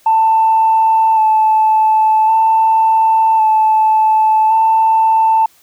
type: tone with vibrato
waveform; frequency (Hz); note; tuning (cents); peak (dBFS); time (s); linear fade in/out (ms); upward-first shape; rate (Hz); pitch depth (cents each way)
sine; 880; A5; 0; -7; 0.06-5.46; 5; square; 0.45; 16
effects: tanh soft clip ceiling -3 dBFS + white hiss -50 dBFS RMS until 5.62 s